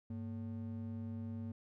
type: ring-modulated tone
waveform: triangle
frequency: 165.2 Hz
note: E3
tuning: 4 cents sharp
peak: -35 dBFS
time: 0.1-1.52 s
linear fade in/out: 5 ms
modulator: 65.1 Hz
effects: none